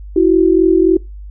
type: tone pair together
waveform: sine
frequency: 330.3 / 373.9 Hz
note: E4 / F#4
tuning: +4 / +18 cents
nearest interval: major second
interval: 214 cents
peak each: -10 dBFS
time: 0.16-0.97 s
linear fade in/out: 5 ms
effects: noise-tail reverb RT60 0.2 s tail -22 dB re dry + added 50 Hz sine -28 dBFS peak until 1.3 s